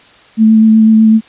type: tone with vibrato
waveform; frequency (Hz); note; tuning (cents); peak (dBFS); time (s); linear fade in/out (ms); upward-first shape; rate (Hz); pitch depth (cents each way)
sine; 220; A3; 0; -3; 0.37-1.21; 50; sine; 8; 14
effects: white hiss -42 dBFS RMS until 1.28 s + resampled to 8000 Hz